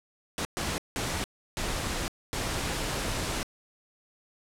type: noise bursts at uneven times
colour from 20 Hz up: pink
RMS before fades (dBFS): -31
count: 5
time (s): 0.38-0.45 / 0.57-0.78 / 0.96-1.24 / 1.57-2.08 / 2.33-3.43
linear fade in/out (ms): 0
effects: low-pass 10000 Hz 12 dB/octave